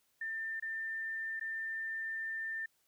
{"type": "tone with dropouts", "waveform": "sine", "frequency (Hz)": 1793, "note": "A6", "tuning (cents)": 32, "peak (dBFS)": -36, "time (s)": [0.21, 2.66], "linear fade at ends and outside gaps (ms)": 5, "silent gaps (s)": [[0.599, 0.623], [1.397, 1.41]], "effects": ["white hiss -75 dBFS RMS until 2.87 s"]}